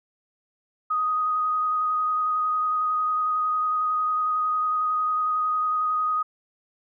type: tone with vibrato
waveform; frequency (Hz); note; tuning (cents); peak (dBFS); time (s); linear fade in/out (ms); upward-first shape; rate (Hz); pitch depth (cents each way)
sine; 1248; D#6; +5; -21; 0.9-6.23; 10; square; 11; 10
effects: none